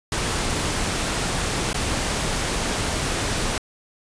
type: noise with dropouts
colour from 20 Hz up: pink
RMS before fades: -24 dBFS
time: 0.12-3.58 s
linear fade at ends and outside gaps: 2 ms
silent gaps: 1.731-1.743 s
effects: resampled to 22050 Hz